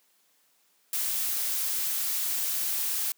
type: noise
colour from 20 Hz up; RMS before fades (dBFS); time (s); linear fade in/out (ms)
blue; -29; 0.93-3.12; 2
effects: white hiss -67 dBFS RMS until 3.17 s + high-pass 200 Hz 12 dB/octave